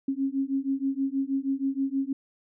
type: beating tone pair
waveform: sine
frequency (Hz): 268.5 / 274.8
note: C4 / C#4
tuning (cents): +45 / -15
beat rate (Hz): 6.3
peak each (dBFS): -28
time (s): 0.08-2.13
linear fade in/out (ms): 5
effects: none